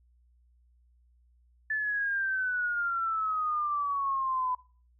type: exponential sweep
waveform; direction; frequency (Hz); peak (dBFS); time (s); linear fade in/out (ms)
sine; down; 1751 to 1000; -27; 1.7-4.55; 5
effects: noise-tail reverb RT60 0.4 s tail -21 dB re dry + added 60 Hz sine -61 dBFS peak until 4.99 s